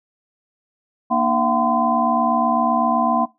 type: tone cluster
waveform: sine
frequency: 235.5 / 302.9 / 681 / 749 / 1023 Hz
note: A#3 / D#4 / F5 / F#5 / C6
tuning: +18 / -46 / -44 / +21 / -39 cents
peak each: -21 / -28 / -23 / -21 / -20 dBFS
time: 1.1-3.26 s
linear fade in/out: 20 ms
effects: noise-tail reverb RT60 0.2 s tail -18 dB re dry